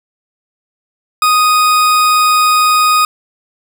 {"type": "tone", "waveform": "40% pulse", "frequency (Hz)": 1244.5, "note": "D#6", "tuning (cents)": 0, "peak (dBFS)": -7, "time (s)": [1.22, 3.05], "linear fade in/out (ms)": 2, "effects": []}